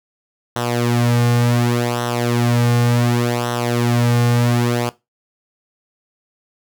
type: tone with flanger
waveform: sawtooth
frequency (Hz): 120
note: B2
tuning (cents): -49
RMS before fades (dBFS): -17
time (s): 0.56-4.89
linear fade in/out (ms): 0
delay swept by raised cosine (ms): 0.42 to 3.12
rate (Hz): 0.68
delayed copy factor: -0.7
effects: noise-tail reverb RT60 0.2 s tail -18 dB re dry